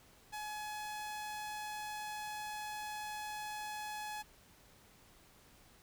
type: tone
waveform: sawtooth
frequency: 846 Hz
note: G#5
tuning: 32 cents sharp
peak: -37 dBFS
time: 0.32-4.23 s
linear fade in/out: 20 ms
effects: pink hiss -63 dBFS RMS until 5.82 s